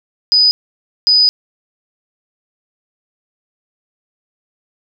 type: tone bursts at uneven times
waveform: sine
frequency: 4978 Hz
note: D#8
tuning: in tune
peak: -7 dBFS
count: 2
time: 0.32-0.51 / 1.07-1.29 s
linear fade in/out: 0 ms
effects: none